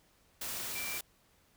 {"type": "tone in noise", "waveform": "sine", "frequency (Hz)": 2349, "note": "D7", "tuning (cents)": 0, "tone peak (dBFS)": -40, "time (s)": [0.75, 0.98], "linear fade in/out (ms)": 5, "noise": "white", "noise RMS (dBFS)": -39, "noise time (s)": [0.41, 1.01], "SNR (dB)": -4, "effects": ["pink hiss -68 dBFS RMS until 1.56 s"]}